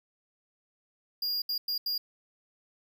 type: tone bursts at uneven times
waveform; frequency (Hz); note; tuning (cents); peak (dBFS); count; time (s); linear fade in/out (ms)
square; 4832; D8; +48; -29; 4; 1.22-1.42 / 1.49-1.58 / 1.68-1.78 / 1.86-1.98; 5
effects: 11-bit